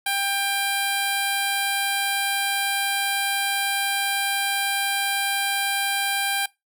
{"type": "tone with notch filter", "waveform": "5% pulse", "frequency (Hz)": 794, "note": "G5", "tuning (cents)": 22, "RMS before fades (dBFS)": -24, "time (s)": [0.06, 6.46], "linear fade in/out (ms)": 5, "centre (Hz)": 6200, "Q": 0.69, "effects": ["noise-tail reverb RT60 0.2 s tail -22 dB re dry"]}